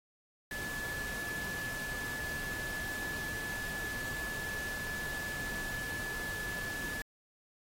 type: tone in noise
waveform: sine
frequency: 1723 Hz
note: A6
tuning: 37 cents flat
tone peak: -38 dBFS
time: 0.51-7.02 s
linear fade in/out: 2 ms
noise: pink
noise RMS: -43 dBFS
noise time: 0.51-7.02 s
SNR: +2 dB
effects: AAC 48 kbps